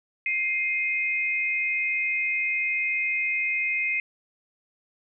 sine tone pair together, 2109 / 2510 Hz, C7 / D#7, +13 / +15 cents, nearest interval minor third, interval 302 cents, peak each -26 dBFS, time 0.26-4 s, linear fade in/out 2 ms, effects none

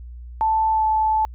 sine tone with pitch glide, 880 to 870.9 Hz, A5 to A5, 0 to -18 cents, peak -16 dBFS, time 0.41-1.25 s, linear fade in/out 0 ms, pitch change -18 cents, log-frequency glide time 0.72-0.83 s, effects added 60 Hz sine -34 dBFS peak until 1.34 s

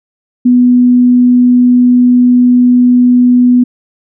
sine tone, 246.9 Hz, B3, in tune, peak -3 dBFS, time 0.45-3.64 s, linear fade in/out 10 ms, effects none

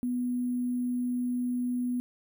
sine tone with sample-and-hold, 246.9 Hz, B3, in tune, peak -27 dBFS, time 0.03-2 s, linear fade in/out 0 ms, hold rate 11025 Hz, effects none

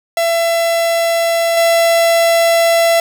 45% pulse tone with level steps, 671 Hz, E5, 31 cents sharp, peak -12 / -9 dBFS, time 0.17-3 s, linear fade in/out 2 ms, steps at 1.57 s, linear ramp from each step 2 ms, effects none

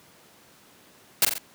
white noise with echo, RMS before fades -18 dBFS, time 1.22-1.25 s, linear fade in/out 2 ms, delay 44 ms, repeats 3, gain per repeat -5 dB, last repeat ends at 1.382 s, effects pink hiss -54 dBFS RMS until 1.54 s + high-pass 150 Hz 12 dB/octave

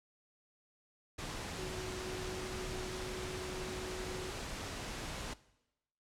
sine tone in noise, 370 Hz, F#4, in tune, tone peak -42 dBFS, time 1.58-4.31 s, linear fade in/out 10 ms, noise pink, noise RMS -42 dBFS, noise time 1.18-5.34 s, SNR -3 dB, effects noise-tail reverb RT60 0.9 s tail -19 dB re dry + low-pass 8000 Hz 12 dB/octave

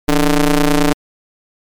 sawtooth ring-modulated tone, 150.6 Hz, D3, 44 cents sharp, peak -3 dBFS, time 0.08-0.93 s, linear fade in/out 5 ms, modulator 136 Hz, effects MP3 96 kbps

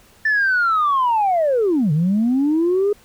sine linear two-way sweep, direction down then up, 1778 to 143.6 to 418.7 Hz, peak -13 dBFS, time 0.25-2.93 s, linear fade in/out 5 ms, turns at 1.92 s, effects tanh soft clip ceiling -11 dBFS + pink hiss -51 dBFS RMS until 3.04 s

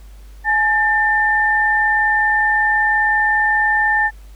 sine tone pair together, 845 / 1790.5 Hz, G#5 / A6, +30 / +30 cents, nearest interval octave + minor second, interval 1300 cents, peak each -18 / -14 dBFS, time 0.44-4.11 s, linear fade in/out 50 ms, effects added 50 Hz sine -36 dBFS peak until 4.35 s + pink hiss -52 dBFS RMS until 4.35 s

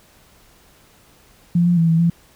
sine tone with pitch steps, 172.6 / 175 / 165.7 / 163.8 / 169.5 Hz, F3 / F3 / E3 / E3 / E3, -20 / +4 / +9 / -11 / +49 cents, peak -12 dBFS, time 1.55-2.1 s, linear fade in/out 5 ms, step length 110 ms, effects pink hiss -52 dBFS RMS until 2.35 s

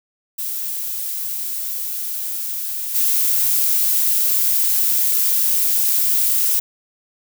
violet noise with level steps, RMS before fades -25 / -17 dBFS, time 0.38-6.6 s, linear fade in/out 10 ms, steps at 2.94 s, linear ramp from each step 20 ms, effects none

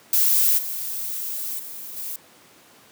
violet noise with level steps, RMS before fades -18 / -29 / -36 / -31 dBFS, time 0.13-2.16 s, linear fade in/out 2 ms, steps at 0.57 / 1.58 / 1.96 s, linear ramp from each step 20 ms, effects pink hiss -51 dBFS RMS until 2.91 s + high-pass 200 Hz 12 dB/octave

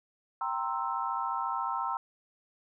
sine chord, C dominant seventh, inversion second, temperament equal, 784 / 932.3 / 1046.5 / 1318.5 Hz, G5 / Bb5 / C6 / E6, 0 / 0 / 0 / 0 cents, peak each -37 / -34 / -35 / -35 dBFS, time 0.41-1.97 s, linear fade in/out 2 ms, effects none

